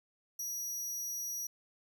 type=tone; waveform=sawtooth; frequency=5790 Hz; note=F#8; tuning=38 cents flat; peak=-34 dBFS; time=0.39-1.47 s; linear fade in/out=5 ms; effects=none